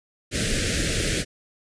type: band-stop noise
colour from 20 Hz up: pink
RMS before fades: -24 dBFS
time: 0.31-1.25 s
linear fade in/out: 50 ms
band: 600 to 1500 Hz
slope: 48 dB/octave
effects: resampled to 22050 Hz